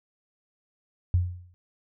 sine tone with exponential decay, 89 Hz, F2, 33 cents sharp, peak -16 dBFS, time 1.14-1.54 s, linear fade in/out 0 ms, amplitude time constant 85 ms, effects none

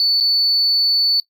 triangle tone with dropouts, 4480 Hz, C#8, 18 cents sharp, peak -10 dBFS, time 0-1.2 s, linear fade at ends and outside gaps 1 ms, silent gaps 0.202-0.208 s, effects noise-tail reverb RT60 0.1 s tail -22 dB re dry + tanh soft clip ceiling -10 dBFS

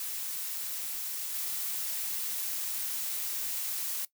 blue noise with level steps, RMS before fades -36 / -34 dBFS, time 0-4.05 s, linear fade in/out 2 ms, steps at 1.34 s, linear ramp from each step 5 ms, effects noise-tail reverb RT60 0.1 s tail -18 dB re dry

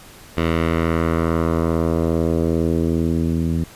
10% pulse tone with low-pass filter sweep, 82.41 Hz, E2, in tune, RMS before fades -19 dBFS, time 0.37-3.64 s, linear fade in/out 5 ms, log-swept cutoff 2900 to 200 Hz, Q 1.2, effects pink hiss -43 dBFS RMS until 3.75 s + resampled to 32000 Hz

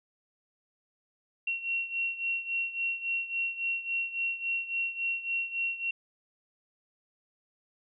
sine beating tone pair, 2732 / 2735.6 Hz, F7 / F7, -39 / -36 cents, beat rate 3.6 Hz, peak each -31 / -35 dBFS, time 1.47-5.91 s, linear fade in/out 5 ms, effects none

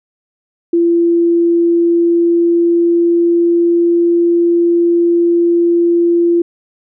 sine tone with pitch glide, 340.2 to 342.6 Hz, F4 to F4, -45 to -33 cents, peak -8 dBFS, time 0.73-6.42 s, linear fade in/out 5 ms, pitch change +12 cents, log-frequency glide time 1.64-4.17 s, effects none

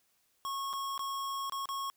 square tone with dropouts, 1095 Hz, C#6, 22 cents flat, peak -35 dBFS, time 0.45-1.9 s, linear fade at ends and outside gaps 0 ms, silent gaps 0.73-0.735 / 0.978-0.993 / 1.497-1.522 / 1.656-1.689 s, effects white hiss -73 dBFS RMS until 1.96 s

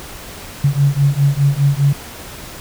sine beating tone pair, 138.59 / 143.49 Hz, C#3 / D3, 0 / -40 cents, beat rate 4.9 Hz, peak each -14 dBFS, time 0.64-1.93 s, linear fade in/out 5 ms, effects pink hiss -33 dBFS RMS until 2.6 s

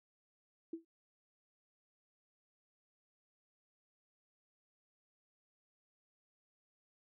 sine tone with exponential decay, 329.6 Hz, E4, in tune, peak -36 dBFS, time 0.73-0.85 s, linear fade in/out 5 ms, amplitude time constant 25 ms, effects none

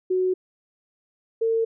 sine tone pair in turn, 370 / 452.7 Hz, F#4 / A4, 0 / +49 cents, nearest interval minor third, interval 349 cents, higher second, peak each -19 dBFS, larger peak neither, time 0.1-0.34 / 1.41-1.65 s, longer neither, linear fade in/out 10 ms, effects none

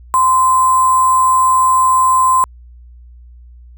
sine tone with sample-and-hold, 1037 Hz, C6, 16 cents flat, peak -8 dBFS, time 0.14-2.44 s, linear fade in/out 0 ms, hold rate 8820 Hz, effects added 60 Hz sine -36 dBFS peak until 3.77 s

